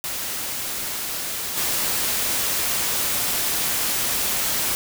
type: noise with level steps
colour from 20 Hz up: white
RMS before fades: -28 / -23 dBFS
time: 0.04-4.75 s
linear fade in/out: 0 ms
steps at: 1.56 s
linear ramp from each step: 20 ms
effects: none

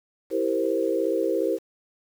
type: chord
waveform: sine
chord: C dominant seventh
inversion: first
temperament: equal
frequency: 329.6 / 392 / 466.2 / 523.3 Hz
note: E4 / G4 / Bb4 / C5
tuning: 0 / 0 / 0 / 0 cents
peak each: -27 dBFS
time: 0.3-1.59 s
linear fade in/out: 50 ms
effects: 8-bit

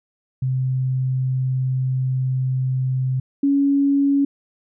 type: tone pair in turn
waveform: sine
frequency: 129.9 / 279.9 Hz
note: C3 / C#4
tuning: -12 / +17 cents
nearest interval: octave + minor second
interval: 1329 cents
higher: second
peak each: -18 / -14 dBFS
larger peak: second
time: 0.42-3.2 / 3.43-4.25 s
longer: first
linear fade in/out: 5 ms
effects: none

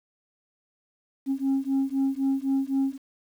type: beating tone pair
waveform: sine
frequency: 268.8 / 272.7 Hz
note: C4 / C#4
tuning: +47 / -28 cents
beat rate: 3.9 Hz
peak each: -24 / -24 dBFS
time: 1.26-2.98 s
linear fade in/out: 50 ms
effects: tanh soft clip ceiling -19 dBFS + 9-bit

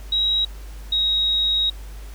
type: tone pair in turn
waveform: sine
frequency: 3835 / 3791 Hz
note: A#7 / A#7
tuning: +48 / +28 cents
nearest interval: unison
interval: 20 cents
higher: first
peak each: -17 dBFS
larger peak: neither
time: 0.12-0.45 / 0.92-1.7 s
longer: second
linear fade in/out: 5 ms
effects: added 50 Hz sine -33 dBFS peak until 2.14 s + pink hiss -47 dBFS RMS until 2.14 s

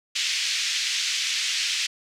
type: band-pass noise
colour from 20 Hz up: pink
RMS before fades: -26 dBFS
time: 0.15-1.87 s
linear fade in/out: 10 ms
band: 2300 to 6500 Hz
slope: 24 dB/octave
effects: none

